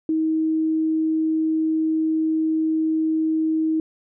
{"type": "tone", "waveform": "sine", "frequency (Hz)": 317.2, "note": "D#4", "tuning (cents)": 33, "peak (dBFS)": -18, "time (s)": [0.09, 3.8], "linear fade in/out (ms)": 2, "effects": []}